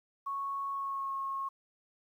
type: tone with pitch glide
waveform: sine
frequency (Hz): 1105 to 1087.9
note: C#6 to C#6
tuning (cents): -6 to -33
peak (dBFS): -33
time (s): 0.26-1.49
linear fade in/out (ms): 10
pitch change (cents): -27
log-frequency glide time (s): 0.71-1.14
effects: 11-bit